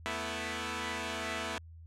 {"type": "chord", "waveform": "5% pulse", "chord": "A suspended second", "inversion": "none", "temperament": "equal", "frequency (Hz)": [220, 246.9, 329.6], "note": ["A3", "B3", "E4"], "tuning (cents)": [0, 0, 0], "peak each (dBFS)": -28, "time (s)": [0.06, 1.58], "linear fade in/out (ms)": 0, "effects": ["added 82 Hz sine -48 dBFS peak until 1.86 s", "low-pass 8000 Hz 12 dB/octave"]}